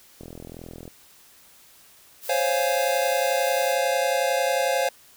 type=click train; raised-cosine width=2 ms; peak=-26 dBFS; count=29; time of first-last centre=0.21-0.878 s; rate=41.9 Hz
type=noise; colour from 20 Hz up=blue; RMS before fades=-37 dBFS; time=2.21-3.77 s; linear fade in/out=50 ms
type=chord; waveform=square; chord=Db major seventh; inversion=third; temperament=equal; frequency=523.3 / 554.4 / 698.5 / 830.6 Hz; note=C5 / Db5 / F5 / Ab5; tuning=0 / 0 / 0 / 0 cents; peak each=-26 / -27 / -27 / -30 dBFS; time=2.29-4.89 s; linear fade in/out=5 ms
effects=white hiss -53 dBFS RMS until 5.16 s